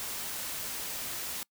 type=noise; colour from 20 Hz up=white; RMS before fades=-37 dBFS; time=0-1.43 s; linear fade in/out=0 ms; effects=noise-tail reverb RT60 0.1 s tail -25 dB re dry